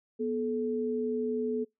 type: tone pair together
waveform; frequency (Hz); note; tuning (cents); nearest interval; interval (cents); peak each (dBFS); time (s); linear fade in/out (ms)
sine; 244.1 / 432; B3 / A4; -20 / -32; minor seventh; 988; -32 / -30; 0.19-1.65; 20
effects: noise-tail reverb RT60 0.2 s tail -26 dB re dry